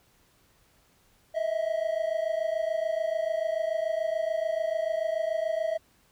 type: tone pair together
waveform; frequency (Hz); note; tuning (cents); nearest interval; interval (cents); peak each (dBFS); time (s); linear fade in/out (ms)
triangle; 632.4 / 659.3; D#5 / E5; +28 / 0; minor second; 72; -27; 1.34-5.78; 20
effects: pink hiss -64 dBFS RMS until 6.11 s